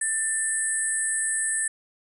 sine tone cluster, 1777 / 8010 / 8390 / 8830 / 10040 Hz, A6 / B8 / C9 / C#9 / D#9, +17 / +23 / +4 / -8 / +15 cents, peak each -30 dBFS, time 0.01-1.68 s, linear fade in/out 5 ms, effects none

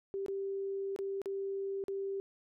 sine tone with dropouts, 392 Hz, G4, in tune, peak -34 dBFS, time 0.14-2.2 s, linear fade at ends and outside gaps 0 ms, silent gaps 0.262-0.283 / 0.962-0.989 / 1.217-1.258 / 1.839-1.882 s, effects none

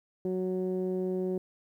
15% pulse tone with low-pass filter, 185 Hz, F#3, in tune, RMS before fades -31 dBFS, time 0.25-1.38 s, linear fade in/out 2 ms, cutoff 370 Hz, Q 2, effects 11-bit

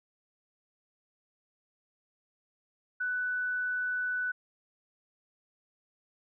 sine tone, 1491 Hz, F#6, 13 cents sharp, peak -29 dBFS, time 3-4.32 s, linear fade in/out 10 ms, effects none

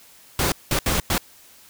pink noise bursts at uneven times, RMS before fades -21 dBFS, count 4, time 0.39-0.52 / 0.71-0.79 / 0.86-1 / 1.1-1.18 s, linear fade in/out 2 ms, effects white hiss -50 dBFS RMS until 1.69 s

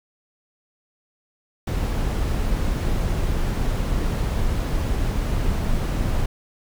brown noise, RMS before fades -22 dBFS, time 1.67-6.26 s, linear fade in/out 5 ms, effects none

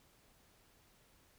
silence, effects pink hiss -68 dBFS RMS until 1.38 s

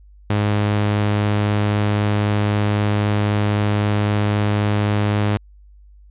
sawtooth tone, 103.83 Hz, G#2, in tune, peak -12 dBFS, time 0.3-5.37 s, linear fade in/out 0 ms, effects added 50 Hz sine -43 dBFS peak until 6.1 s + resampled to 8000 Hz

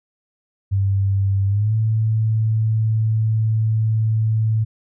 sine tone with pitch glide, 98.2 to 110.23 Hz, G2 to A2, +4 to +4 cents, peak -15 dBFS, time 0.71-4.65 s, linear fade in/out 20 ms, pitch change +200 cents, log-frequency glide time 1.47-1.74 s, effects none

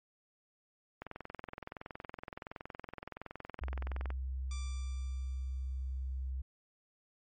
click train, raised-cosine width 0.5 ms, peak -27 dBFS, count 67, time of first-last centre 1.02-4.104 s, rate 21.4 Hz
sine tone, 65.2 Hz, C2, 5 cents flat, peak -35 dBFS, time 3.61-6.42 s, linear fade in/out 10 ms
5% pulse tone with exponential decay, 1174.7 Hz, D6, in tune, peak -33 dBFS, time 4.51-6.31 s, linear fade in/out 2 ms, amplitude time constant 390 ms
effects MP3 32 kbps

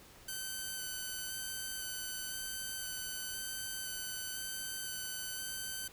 5% pulse tone with vibrato, 1525 Hz, G6, 48 cents flat, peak -28 dBFS, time 0.28-5.88 s, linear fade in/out 5 ms, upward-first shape square, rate 0.98 Hz, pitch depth 12 cents each way, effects pink hiss -57 dBFS RMS until 5.92 s

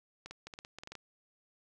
clicks, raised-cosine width 0.2 ms, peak -28 dBFS, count 11, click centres 0.26 / 0.31 / 0.47 / 0.538 / 0.589 / 0.649 / 0.786 / 0.835 / 0.874 / 0.92 / 0.953 s, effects none

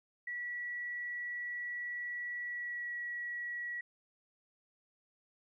sine tone with pitch glide, 1941 to 1926.5 Hz, B6 to B6, -31 to -44 cents, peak -37 dBFS, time 0.27-3.81 s, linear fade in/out 5 ms, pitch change -13 cents, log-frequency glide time 2.44-2.94 s, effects 13-bit

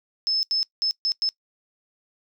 sine tone bursts at uneven times, 5230 Hz, E8, 15 cents flat, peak -20 dBFS, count 5, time 0.27-0.43 / 0.51-0.63 / 0.82-0.91 / 1.05-1.12 / 1.22-1.29 s, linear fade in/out 0 ms, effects noise-tail reverb RT60 0.1 s tail -21 dB re dry

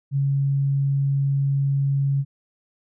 sine tone, 138.7 Hz, C#3, 1 cent sharp, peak -18 dBFS, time 0.11-2.25 s, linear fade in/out 50 ms, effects none

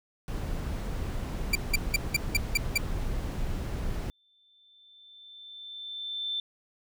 brown noise, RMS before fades -32 dBFS, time 0.28-4.1 s, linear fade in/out 0 ms
sawtooth tone bursts, 2349 Hz, D7, in tune, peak -18 dBFS, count 7, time 1.53-2.778 s, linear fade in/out 5 ms, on 24 ms, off 180 ms
sine tone with exponential growth, 3546 Hz, A7, 13 cents sharp, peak -28 dBFS, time 4.05-6.4 s, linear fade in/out 2 ms, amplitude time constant 510 ms
effects none

